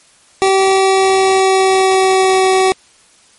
25% pulse tone with pitch glide, 385.2 to 378.1 Hz, G4 to F#4, -30 to +38 cents, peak -5 dBFS, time 0.42-2.72 s, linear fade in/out 0 ms, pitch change -32 cents, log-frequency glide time 0.57-2.44 s, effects white hiss -48 dBFS RMS until 3.38 s + MP3 48 kbps

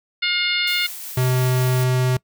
harmonic tone, 713 Hz, F5, 36 cents sharp, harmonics 2 / 3 / 4 / 5 / 6 / 7, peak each -27 / -22 / -25 / -25 / -26 / -37 dBFS, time 0.22-0.87 s, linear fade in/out 10 ms
blue noise with tremolo, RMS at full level -32 dBFS, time 0.67-1.84 s, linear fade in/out 5 ms, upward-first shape triangle, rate 5.5 Hz, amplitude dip 25%
square tone, 127.5 Hz, C3, 44 cents flat, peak -17 dBFS, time 1.17-2.17 s, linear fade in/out 5 ms
effects noise-tail reverb RT60 0.1 s tail -23 dB re dry

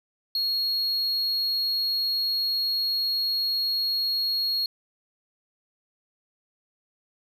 triangle tone, 4302 Hz, C8, 47 cents sharp, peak -22 dBFS, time 0.35-4.66 s, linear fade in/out 2 ms, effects none

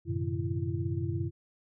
sine tone cluster, 94.5 / 111.6 / 128.9 / 154.8 / 336.9 Hz, F#2 / A2 / C3 / D#3 / E4, +37 / +25 / -26 / -9 / +38 cents, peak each -33 / -37 / -35 / -39 / -37 dBFS, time 0.05-1.31 s, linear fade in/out 50 ms, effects none

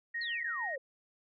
sine tone with tremolo, 1870 Hz, A#6, 5 cents sharp, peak -33 dBFS, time 0.14-0.76 s, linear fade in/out 10 ms, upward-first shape triangle, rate 6.5 Hz, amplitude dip 30%
sine exponential sweep, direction down, 4419 to 510 Hz, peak -38 dBFS, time 0.21-0.78 s, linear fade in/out 5 ms
effects none

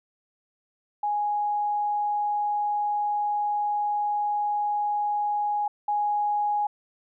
sine tone pair in turn, 830 / 830 Hz, G#5 / G#5, -1 / -1 cents, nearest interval unison, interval 0 cents, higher neither, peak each -23 / -22 dBFS, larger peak second, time 1.03-5.68 / 5.88-6.67 s, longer first, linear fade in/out 5 ms, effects none

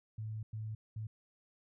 sine tone bursts at uneven times, 109 Hz, A2, 16 cents flat, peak -38 dBFS, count 3, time 0.18-0.43 / 0.53-0.75 / 0.96-1.07 s, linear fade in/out 5 ms, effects none

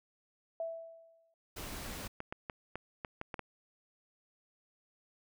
sine tone with exponential decay, 659.3 Hz, E5, in tune, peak -33 dBFS, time 0.6-1.34 s, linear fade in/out 2 ms, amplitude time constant 160 ms
pink noise, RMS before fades -43 dBFS, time 1.56-2.08 s, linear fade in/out 10 ms
clicks, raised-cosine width 0.5 ms, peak -24 dBFS, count 8, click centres 2.204 / 2.325 / 2.498 / 2.756 / 3.048 / 3.214 / 3.342 / 3.393 s
effects none

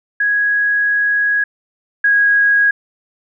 sine tone pair in turn, 1661.2 / 1648.8 Hz, G#6 / G#6, 0 / -13 cents, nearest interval unison, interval 13 cents, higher first, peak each -12 / -9 dBFS, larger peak second, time 0.2-1.44 / 2.04-2.71 s, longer first, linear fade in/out 5 ms, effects none

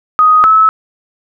sine tone pair in turn, 1250 / 1298.1 Hz, D#6 / E6, +8 / -27 cents, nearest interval minor second, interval 65 cents, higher second, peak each -4 dBFS, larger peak neither, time 0.19-0.44 / 0.44-0.69 s, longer neither, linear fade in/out 0 ms, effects none

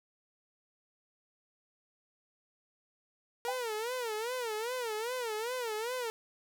sawtooth tone with vibrato, 466.2 Hz, A#4, in tune, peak -30 dBFS, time 3.45-6.1 s, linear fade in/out 0 ms, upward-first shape sine, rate 2.5 Hz, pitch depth 160 cents each way
sine tone with exponential decay, 790 Hz, G5, 13 cents sharp, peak -29 dBFS, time 3.48-3.6 s, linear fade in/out 5 ms, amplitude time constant 26 ms
effects none

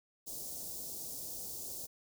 white band-stop noise, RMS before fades -43 dBFS, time 0.26-1.87 s, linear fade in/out 20 ms, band 670 to 5000 Hz, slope 24 dB/octave, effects none

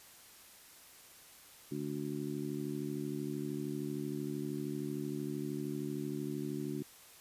harmonic tone, 73 Hz, D2, 10 cents flat, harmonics 2 / 3 / 4 / 5, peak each -42 / -42 / -40 / -42 dBFS, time 1.71-6.83 s, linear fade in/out 10 ms, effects white hiss -57 dBFS RMS until 7.2 s + resampled to 32000 Hz

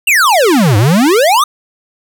square exponential two-way sweep, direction down then up, 2877 to 98 to 1259 Hz, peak -7 dBFS, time 0.07-1.44 s, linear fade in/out 5 ms, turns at 0.77 s, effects none

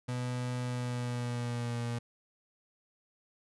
35% pulse tone with pitch glide, 124.3 to 118.69 Hz, B2 to A#2, +12 to +32 cents, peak -31 dBFS, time 0.08-1.99 s, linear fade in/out 10 ms, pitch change -80 cents, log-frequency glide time 0.64-1.79 s, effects resampled to 24000 Hz

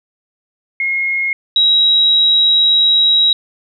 sine tone pair in turn, 2153 / 3847 Hz, C7 / B7, +49 / -46 cents, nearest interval minor seventh, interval 1005 cents, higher second, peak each -14 / -8 dBFS, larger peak second, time 0.8-1.33 / 1.56-3.33 s, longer second, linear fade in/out 2 ms, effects none

